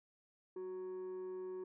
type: tone with frequency modulation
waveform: sine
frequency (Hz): 370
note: F#4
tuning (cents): 0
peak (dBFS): -39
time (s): 0.56-1.64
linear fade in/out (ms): 5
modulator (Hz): 560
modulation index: 0.2
effects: tanh soft clip ceiling -41 dBFS